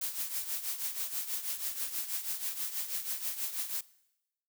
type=noise with tremolo; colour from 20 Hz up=blue; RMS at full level=-33 dBFS; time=0.01-3.81 s; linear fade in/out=5 ms; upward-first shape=triangle; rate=6.2 Hz; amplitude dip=75%; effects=noise-tail reverb RT60 0.9 s tail -21 dB re dry